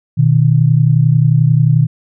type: tone pair together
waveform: sine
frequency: 122.61 / 153.9 Hz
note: B2 / D#3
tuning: -12 / -19 cents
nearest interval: major third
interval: 393 cents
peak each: -10 dBFS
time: 0.17-1.87 s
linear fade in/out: 20 ms
effects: none